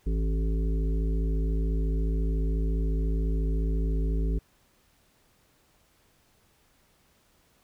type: harmonic tone with a mistuned harmonic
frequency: 54.2 Hz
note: A1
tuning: 25 cents flat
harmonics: 1 / 3 / 5 / 7 / 8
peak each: -24 / -34 / -38 / -41 / -42 dBFS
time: 0.06-4.39 s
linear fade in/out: 10 ms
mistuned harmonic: 1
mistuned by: -62 cents
effects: pink hiss -65 dBFS RMS until 7.63 s